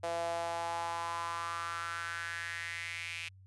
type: tone with high-pass filter sweep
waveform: sawtooth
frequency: 168.9 Hz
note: E3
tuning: 42 cents sharp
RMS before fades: -38 dBFS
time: 0.03-3.29 s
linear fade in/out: 10 ms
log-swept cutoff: 610 to 2500 Hz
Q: 4.8
effects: added 95 Hz sine -54 dBFS peak until 3.46 s + resampled to 24000 Hz